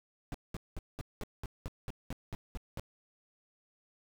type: noise bursts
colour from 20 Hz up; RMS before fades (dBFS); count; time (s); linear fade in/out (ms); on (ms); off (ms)
brown; -38; 12; 0.32-2.796; 0; 23; 200
effects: none